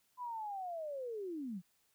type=linear sweep; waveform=sine; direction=down; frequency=1011 to 164.81 Hz; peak=-39 dBFS; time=0.17-1.62 s; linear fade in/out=50 ms; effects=white hiss -75 dBFS RMS until 1.94 s